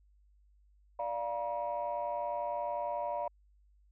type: chord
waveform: sine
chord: Bb major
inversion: first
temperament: equal with one note detuned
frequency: 587.3 / 698.5 / 955.8 Hz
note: D5 / F5 / Bb5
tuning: 0 / 0 / +43 cents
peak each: -36 / -37 / -36 dBFS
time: 0.99-3.28 s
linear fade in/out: 5 ms
effects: tanh soft clip ceiling -26 dBFS + added 50 Hz sine -62 dBFS peak until 3.91 s